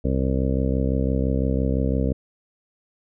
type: harmonic tone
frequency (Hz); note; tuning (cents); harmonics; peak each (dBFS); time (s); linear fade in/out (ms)
65.9; C2; +13; 1 / 2 / 3 / 4 / 5 / 6 / 7 / 8 / 9; -23 / -26 / -27 / -27 / -35 / -38 / -30 / -32 / -36; 0.04-2.13; 10
effects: none